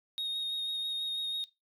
sine tone with vibrato, 3729 Hz, A#7, in tune, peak -29 dBFS, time 0.18-1.44 s, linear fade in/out 0 ms, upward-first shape sine, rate 6.1 Hz, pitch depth 15 cents each way, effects noise-tail reverb RT60 0.2 s tail -20 dB re dry + tanh soft clip ceiling -31 dBFS

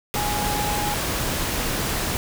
sine tone in noise, 830.6 Hz, G#5, in tune, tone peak -26 dBFS, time 0.16-0.94 s, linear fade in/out 0 ms, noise pink, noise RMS -25 dBFS, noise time 0.14-2.17 s, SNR -4 dB, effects none

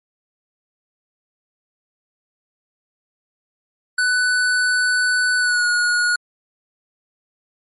square tone with pitch glide, 1493 to 1448 Hz, F#6 to F#6, +15 to -38 cents, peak -16 dBFS, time 3.98-6.16 s, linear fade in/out 5 ms, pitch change -53 cents, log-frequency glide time 5.38-5.67 s, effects MP3 48 kbps

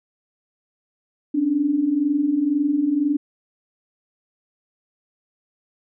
sine tone pair together, 271.7 / 293.7 Hz, C#4 / D4, -35 / 0 cents, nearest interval minor second, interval 135 cents, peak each -24 / -18 dBFS, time 1.34-3.17 s, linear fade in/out 10 ms, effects none

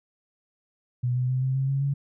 sine tone with pitch steps, 123.47 / 126.06 / 128.71 / 131.42 / 134.18 / 137 / 139.88 Hz, B2 / B2 / C3 / C3 / C3 / C#3 / C#3, 0 / +36 / -28 / +8 / +44 / -20 / +16 cents, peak -22 dBFS, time 1.03-1.94 s, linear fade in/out 10 ms, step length 130 ms, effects none

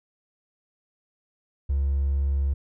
triangle tone with hard clipping, 69.3 Hz, C#2, in tune, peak -21 dBFS, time 1.69-2.54 s, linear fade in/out 10 ms, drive 3 dB, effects none

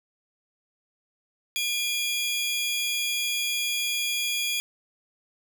sawtooth tone pair together, 2414 / 3341 Hz, D7 / G#7, +47 / +10 cents, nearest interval tritone, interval 563 cents, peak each -25 dBFS, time 1.56-4.6 s, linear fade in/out 0 ms, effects none

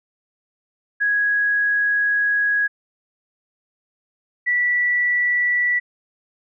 sine tone pair in turn, 1661.2 / 1956.8 Hz, G#6 / B6, 0 / -16 cents, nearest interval minor third, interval 284 cents, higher second, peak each -16 dBFS, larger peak neither, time 1-2.68 / 4.46-5.8 s, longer first, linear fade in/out 20 ms, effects none

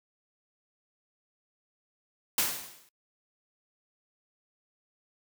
white noise with exponential decay, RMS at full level -24 dBFS, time 2.38-2.89 s, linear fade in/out 2 ms, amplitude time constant 110 ms, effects noise-tail reverb RT60 0.1 s tail -24 dB re dry + high-pass 100 Hz 12 dB/octave

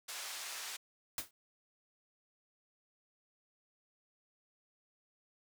white band-pass noise, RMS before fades -44 dBFS, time 0.08-0.77 s, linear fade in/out 10 ms, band 740 to 7800 Hz, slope 12 dB/octave
white noise with exponential decay, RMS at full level -34 dBFS, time 1.18-1.31 s, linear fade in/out 2 ms, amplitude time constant 27 ms
effects none

